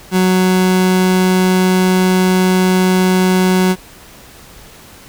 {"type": "tone", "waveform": "30% pulse", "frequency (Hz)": 185, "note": "F#3", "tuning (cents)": 0, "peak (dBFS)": -7, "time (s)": [0.11, 3.76], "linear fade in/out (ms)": 50, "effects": ["pink hiss -39 dBFS RMS until 5.08 s"]}